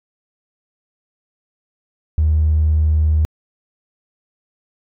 triangle tone, 77.4 Hz, D#2, 9 cents flat, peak -8 dBFS, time 2.18-3.25 s, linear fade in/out 0 ms, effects tanh soft clip ceiling -9 dBFS

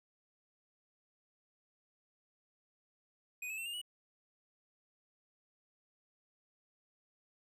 square tone with pitch steps, 2489 / 2592 / 2699 / 2810 / 2926 Hz, D#7 / E7 / E7 / F7 / F#7, 0 / -30 / +40 / +10 / -20 cents, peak -40 dBFS, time 3.42-3.815 s, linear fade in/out 5 ms, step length 79 ms, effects resampled to 32000 Hz

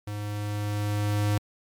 square tone with level ramp, 103.83 Hz, G#2, in tune, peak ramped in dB -32 to -22 dBFS, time 0.07-1.38 s, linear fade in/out 5 ms, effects MP3 96 kbps

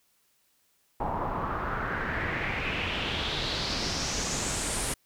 pink noise with low-pass filter sweep, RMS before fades -31 dBFS, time 1-4.94 s, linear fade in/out 5 ms, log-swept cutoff 870 to 10000 Hz, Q 3.5, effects white hiss -69 dBFS RMS until 5.05 s

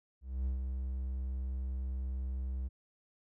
triangle tone with ADSR envelope, 64.7 Hz, C2, 19 cents flat, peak -28 dBFS, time 0.21-2.69 s, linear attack 250 ms, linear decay 120 ms, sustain -4 dB, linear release 22 ms, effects none

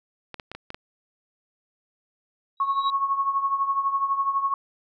clicks, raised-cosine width 0.3 ms, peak -20 dBFS, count 6, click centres 0.343 / 0.398 / 0.516 / 0.55 / 0.704 / 0.745 s
sine tone with exponential growth, 3860 Hz, B7, 40 cents flat, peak -27 dBFS, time 2.57-2.9 s, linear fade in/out 2 ms, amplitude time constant 71 ms
sine tone with tremolo, 1100 Hz, C#6, 14 cents flat, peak -18 dBFS, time 2.6-4.54 s, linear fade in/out 2 ms, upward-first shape triangle, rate 12 Hz, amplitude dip 75%
effects none

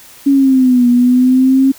sine linear two-way sweep, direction down then up, 280.4 to 241.4 to 270.2 Hz, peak -6 dBFS, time 0.26-1.72 s, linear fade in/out 10 ms, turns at 0.88 s, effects white hiss -39 dBFS RMS until 1.78 s

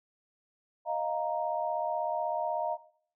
sine chord, Eb suspended second, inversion none, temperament equal, 622.3 / 698.5 / 932.3 Hz, Eb5 / F5 / Bb5, 0 / 0 / 0 cents, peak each -33 dBFS, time 0.85-2.78 s, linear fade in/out 50 ms, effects noise-tail reverb RT60 0.6 s tail -18 dB re dry

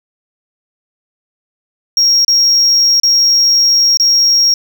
triangle tone with dropouts, 5588 Hz, F8, in tune, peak -5 dBFS, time 1.97-4.54 s, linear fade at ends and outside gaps 2 ms, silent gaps 2.248-2.28 / 3-3.033 / 3.972-3.998 s, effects tanh soft clip ceiling -1 dBFS + 7-bit

